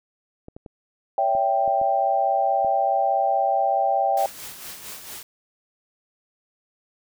clicks, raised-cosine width 2 ms, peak -26 dBFS, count 7, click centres 0.484 / 0.565 / 0.662 / 1.351 / 1.678 / 1.815 / 2.647 s
sine chord, C# diminished, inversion none, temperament equal with one note detuned, 562.8 / 659.3 / 784 Hz, C#5 / E5 / G5, +26 / 0 / 0 cents, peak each -26 / -24 / -20 dBFS, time 1.18-4.26 s, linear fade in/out 2 ms
white noise with tremolo, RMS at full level -36 dBFS, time 4.17-5.23 s, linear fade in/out 2 ms, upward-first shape sine, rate 4.4 Hz, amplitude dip 50%
effects none

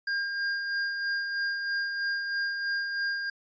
square tone with tremolo, 1608 Hz, G6, 44 cents sharp, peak -27 dBFS, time 0.07-3.3 s, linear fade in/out 5 ms, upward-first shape sine, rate 3.1 Hz, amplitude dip 40%, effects resampled to 16000 Hz

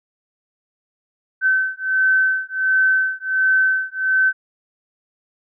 sine beating tone pair, 1532 / 1533.4 Hz, G6 / G6, -40 / -39 cents, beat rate 1.4 Hz, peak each -18 / -18 dBFS, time 1.41-4.33 s, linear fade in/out 50 ms, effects none

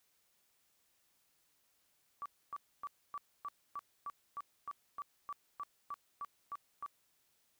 sine tone bursts, 1153 Hz, D6, 32 cents flat, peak -39 dBFS, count 16, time 2.22-6.862 s, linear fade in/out 0 ms, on 37 ms, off 270 ms, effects white hiss -75 dBFS RMS until 7.59 s

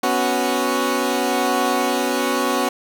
15% pulse chord, B suspended second, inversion none, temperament equal, 246.9 / 277.2 / 370 Hz, B3 / C#4 / F#4, 0 / 0 / 0 cents, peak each -16 dBFS, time 0.03-2.69 s, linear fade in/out 5 ms, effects none

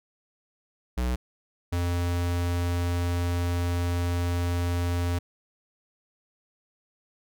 square tone pair in turn, 61.74 / 87.31 Hz, B1 / F2, 0 / 0 cents, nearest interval tritone, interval 600 cents, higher second, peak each -25 dBFS, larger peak neither, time 0.97-1.16 / 1.72-5.19 s, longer second, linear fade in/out 10 ms, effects none

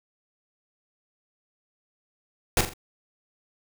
pink noise with echo, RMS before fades -20 dBFS, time 2.57-2.61 s, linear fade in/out 2 ms, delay 42 ms, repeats 3, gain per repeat -8 dB, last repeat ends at 2.736 s, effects none

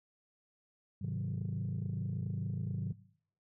sine chord, Ab dominant seventh, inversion none, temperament equal, 103.83 / 130.81 / 155.56 / 185 Hz, Ab2 / C3 / Eb3 / Gb3, 0 / 0 / 0 / 0 cents, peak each -38 / -38 / -39 / -39 dBFS, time 1.01-2.93 s, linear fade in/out 10 ms, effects noise-tail reverb RT60 0.6 s tail -19 dB re dry + tanh soft clip ceiling -29 dBFS

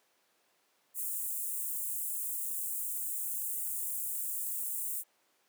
white high-pass noise, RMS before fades -36 dBFS, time 0.94-5.04 s, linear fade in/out 50 ms, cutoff 7700 Hz, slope 48 dB/octave, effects pink hiss -71 dBFS RMS until 5.48 s + high-pass 400 Hz 12 dB/octave

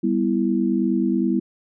sine chord, E minor, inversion first, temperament just, 197.78 / 247.2 / 329.6 Hz, G3 / B3 / E4, +16 / +2 / 0 cents, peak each -22 dBFS, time 0.03-1.4 s, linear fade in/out 10 ms, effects none

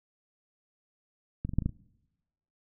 clicks, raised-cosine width 5 ms, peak -19 / -23 / -24 / -12 / -23 / -15 / -28 dBFS, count 7, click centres 1.45 / 1.492 / 1.536 / 1.586 / 1.622 / 1.66 / 1.693 s, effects noise-tail reverb RT60 1.0 s tail -24 dB re dry

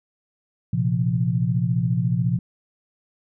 sine chord, Bb suspended second, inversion none, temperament equal with one note detuned, 116.54 / 130.81 / 172.41 Hz, Bb2 / C3 / F3, 0 / 0 / -22 cents, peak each -23 dBFS, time 0.73-2.39 s, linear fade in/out 5 ms, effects none

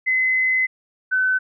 sine tone pair in turn, 2038 / 1515.4 Hz, C7 / F#6, -46 / +41 cents, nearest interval perfect fourth, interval 513 cents, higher first, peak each -16 dBFS, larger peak neither, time 0.06-0.67 / 1.11-1.39 s, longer first, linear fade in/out 20 ms, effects none

